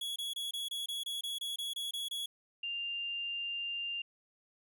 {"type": "tone bursts", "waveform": "45% pulse", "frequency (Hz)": 3357, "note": "G#7", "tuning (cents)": 18, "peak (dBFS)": -36, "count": 13, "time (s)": [0.01, 2.26], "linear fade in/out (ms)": 5, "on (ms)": 150, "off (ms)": 25}
{"type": "tone", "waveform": "sine", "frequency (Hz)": 2794, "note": "F7", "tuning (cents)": 0, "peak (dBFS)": -35, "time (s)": [2.63, 4.02], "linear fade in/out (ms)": 5}
{"effects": []}